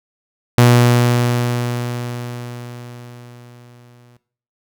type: tone with exponential decay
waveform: sawtooth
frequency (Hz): 121.2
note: B2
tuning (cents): -32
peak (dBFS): -3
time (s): 0.58-4.17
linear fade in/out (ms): 0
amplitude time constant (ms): 780
effects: noise-tail reverb RT60 0.5 s tail -17 dB re dry